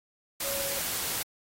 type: tone in noise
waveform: sine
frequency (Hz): 554.4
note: C#5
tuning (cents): 0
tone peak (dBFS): -36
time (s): 0.44-0.79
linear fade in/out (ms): 5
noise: white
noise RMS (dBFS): -32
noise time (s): 0.4-1.23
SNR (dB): -7
effects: AAC 48 kbps